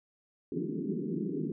pink band-pass noise, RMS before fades -34 dBFS, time 0.52-1.52 s, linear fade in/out 2 ms, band 150 to 420 Hz, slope 96 dB/octave, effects none

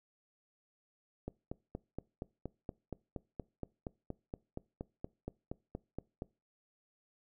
click train, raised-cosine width 2 ms, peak -26 dBFS, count 22, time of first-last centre 1.28-6.221 s, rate 4.25 Hz, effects noise-tail reverb RT60 0.3 s tail -23 dB re dry

